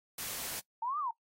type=noise; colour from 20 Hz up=white; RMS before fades=-39 dBFS; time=0.18-0.6 s; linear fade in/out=5 ms
type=linear two-way sweep; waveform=sine; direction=up then down; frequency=880 to 1244.5 to 880 Hz; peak=-32 dBFS; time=0.82-1.11 s; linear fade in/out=5 ms; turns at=0.99 s
effects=noise-tail reverb RT60 0.1 s tail -20 dB re dry + AAC 48 kbps